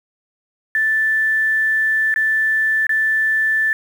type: tone with dropouts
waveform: sine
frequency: 1760 Hz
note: A6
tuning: in tune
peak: -14 dBFS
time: 0.75-3.73 s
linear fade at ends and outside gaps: 1 ms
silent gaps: 2.141-2.16 / 2.868-2.893 s
effects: 7-bit